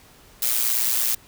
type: noise with amplitude modulation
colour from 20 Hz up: blue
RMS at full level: -19 dBFS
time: 0.42-1.15 s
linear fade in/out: 5 ms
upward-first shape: sine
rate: 118 Hz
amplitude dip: 65%
effects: pink hiss -51 dBFS RMS until 1.27 s